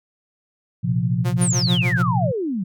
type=chord; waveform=sine; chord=Bb suspended second; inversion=none; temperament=equal with one note detuned; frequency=116.54 / 129.98 / 174.61 Hz; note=Bb2 / C3 / F3; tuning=0 / -11 / 0 cents; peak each=-22 dBFS; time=0.83-2.32 s; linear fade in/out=20 ms
type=tone with tremolo; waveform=sawtooth; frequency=177.8 Hz; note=F3; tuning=31 cents sharp; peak=-19 dBFS; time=1.24-2.03 s; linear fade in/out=20 ms; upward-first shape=sine; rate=6.7 Hz; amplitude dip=100%
type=exponential sweep; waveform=sine; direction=down; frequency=9956 to 174.61 Hz; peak=-21 dBFS; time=1.41-2.64 s; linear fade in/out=10 ms
effects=none